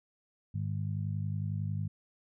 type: harmonic tone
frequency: 51 Hz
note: G#1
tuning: 31 cents flat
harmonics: 2 / 3 / 4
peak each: -33 / -36 / -43 dBFS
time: 0.54-1.88 s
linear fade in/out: 10 ms
effects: none